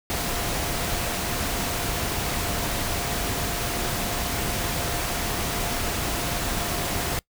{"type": "tone in noise", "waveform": "sine", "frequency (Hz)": 698.5, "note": "F5", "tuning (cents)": 0, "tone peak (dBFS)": -37, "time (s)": [0.1, 7.19], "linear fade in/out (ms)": 0, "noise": "pink", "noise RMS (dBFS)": -27, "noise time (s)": [0.1, 7.19], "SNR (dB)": -13, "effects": ["noise-tail reverb RT60 0.1 s tail -23 dB re dry"]}